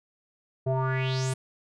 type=tone with low-pass filter sweep; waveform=square; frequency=130.81 Hz; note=C3; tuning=in tune; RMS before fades=-27 dBFS; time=0.66-1.34 s; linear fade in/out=10 ms; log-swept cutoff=540 to 9800 Hz; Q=5.1; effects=none